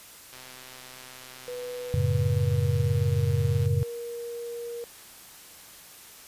click train, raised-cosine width 0.2 ms, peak -28 dBFS, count 427, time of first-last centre 0.33-3.658 s, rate 128 Hz
sine tone with pitch glide, 493.9 to 472.1 Hz, B4 to A#4, 0 to +22 cents, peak -33 dBFS, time 1.48-4.84 s, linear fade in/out 0 ms, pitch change -78 cents, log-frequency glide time 1.88-3.25 s
sine chord, F# minor, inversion none, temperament just, 92.5 / 111 / 138.75 Hz, F#2 / A2 / C#3, 0 / +16 / +2 cents, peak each -26 dBFS, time 1.94-3.83 s, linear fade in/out 0 ms
effects white hiss -48 dBFS RMS until 6.27 s + resampled to 32000 Hz

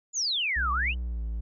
sine exponential two-way sweep, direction down then up, 7200 to 1108.7 to 3087 Hz, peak -25 dBFS, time 0.13-0.95 s, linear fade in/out 50 ms, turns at 0.72 s
triangle tone with pitch glide, 63.2 to 55.98 Hz, B1 to A1, +41 to +31 cents, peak -27 dBFS, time 0.56-1.41 s, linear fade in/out 10 ms, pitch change -210 cents, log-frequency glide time 0.87-1.25 s
effects none

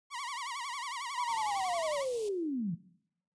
sawtooth tone with vibrato, 1035 Hz, C6, 19 cents flat, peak -33 dBFS, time 0.1-2.06 s, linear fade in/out 50 ms, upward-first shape sine, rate 11 Hz, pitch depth 180 cents each way
sine linear sweep, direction down, 1001 to 155.9 Hz, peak -31 dBFS, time 1.17-2.75 s, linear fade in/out 10 ms
white band-stop noise, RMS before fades -47 dBFS, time 1.29-2.29 s, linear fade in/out 5 ms, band 930 to 2600 Hz, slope 48 dB/octave
effects noise-tail reverb RT60 0.7 s tail -18 dB re dry + resampled to 22050 Hz

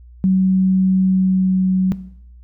sine tone with pitch glide, 188.2 to 186.9 Hz, F#3 to F#3, +30 to +18 cents, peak -11 dBFS, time 0.24-1.92 s, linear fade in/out 0 ms, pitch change -12 cents, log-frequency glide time 1.02-1.64 s, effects noise-tail reverb RT60 0.7 s tail -17 dB re dry + added 60 Hz sine -39 dBFS peak until 2.43 s

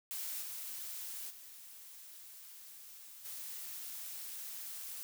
blue noise with level steps, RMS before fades -41 / -44 / -53 / -45 dBFS, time 0.11-5.03 s, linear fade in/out 0 ms, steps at 0.41 / 1.29 / 3.24 s, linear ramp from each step 20 ms, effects none

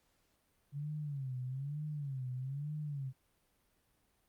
sine tone with vibrato, 138.59 Hz, C#3, in tune, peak -37 dBFS, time 0.72-3.13 s, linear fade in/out 50 ms, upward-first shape sine, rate 1.1 Hz, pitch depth 160 cents each way, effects pink hiss -75 dBFS RMS until 4.28 s + Opus 48 kbps

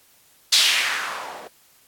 violet noise with low-pass filter sweep, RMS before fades -22 dBFS, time 0.52-1.48 s, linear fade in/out 10 ms, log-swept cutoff 4300 to 540 Hz, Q 2.2, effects white hiss -56 dBFS RMS until 1.87 s + AAC 64 kbps

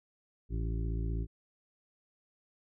harmonic tone, 55.8 Hz, A1, 25 cents sharp, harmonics 1 / 2 / 3 / 5 / 6 / 7, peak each -32 / -38 / -42 / -46 / -48 / -49 dBFS, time 0.49-1.27 s, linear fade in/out 50 ms, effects none

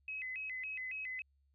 sine tone with vibrato, 2276 Hz, C#7, 45 cents sharp, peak -39 dBFS, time 0.08-1.22 s, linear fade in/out 2 ms, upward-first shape square, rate 3.6 Hz, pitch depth 200 cents each way, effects added 69 Hz sine -70 dBFS peak until 1.54 s

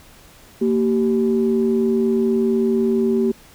sine tone pair together, 230.5 / 386.2 Hz, A#3 / G4, -19 / -26 cents, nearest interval major sixth, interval 893 cents, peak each -17 dBFS, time 0.61-3.32 s, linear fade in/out 10 ms, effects tanh soft clip ceiling -8 dBFS + pink hiss -47 dBFS RMS until 3.54 s

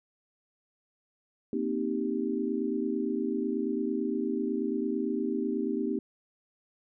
sine chord, C minor seventh, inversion third, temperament equal, 233.1 / 261.6 / 311.1 / 392 Hz, Bb3 / C4 / Eb4 / G4, 0 / 0 / 0 / 0 cents, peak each -33 dBFS, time 1.53-5.99 s, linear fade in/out 2 ms, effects none

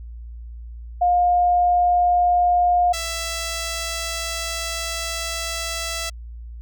sine / 5% pulse tone pair in turn, 710 / 663.6 Hz, F5 / E5, +28 / +11 cents, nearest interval minor second, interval 117 cents, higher first, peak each -14 dBFS, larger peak neither, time 1.01-2.93 / 2.93-6.1 s, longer second, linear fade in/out 10 ms, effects added 58 Hz sine -33 dBFS peak until 6.61 s

